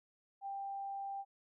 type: tone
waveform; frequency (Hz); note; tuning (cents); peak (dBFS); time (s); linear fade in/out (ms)
sine; 790; G5; +13; -39; 0.41-1.25; 50
effects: none